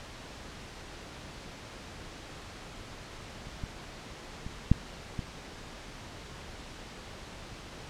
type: clicks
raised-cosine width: 5 ms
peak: -30 / -23 / -28 / -7 / -21 dBFS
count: 5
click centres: 3.471 / 3.638 / 4.465 / 4.716 / 5.192 s
effects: pink hiss -45 dBFS RMS until 7.89 s + low-pass 6000 Hz 12 dB/octave